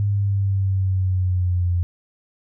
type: exponential sweep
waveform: sine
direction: down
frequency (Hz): 102.2 to 87.31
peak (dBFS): -17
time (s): 0-1.83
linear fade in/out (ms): 0
effects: none